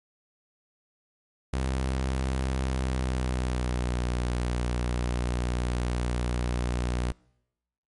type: tone with pitch glide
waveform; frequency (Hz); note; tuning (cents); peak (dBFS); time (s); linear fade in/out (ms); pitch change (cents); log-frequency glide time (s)
sawtooth; 65.41 to 60.68; C2 to B1; 0 to -30; -22; 1.53-7.12; 5; -130; 2.62-4
effects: noise-tail reverb RT60 0.9 s tail -26 dB re dry + MP3 48 kbps